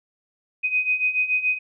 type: beating tone pair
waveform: sine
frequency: 2500 / 2507 Hz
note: D#7 / D#7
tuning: +8 / +12 cents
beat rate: 7 Hz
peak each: -25 / -21 dBFS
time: 0.63-1.59 s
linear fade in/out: 20 ms
effects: none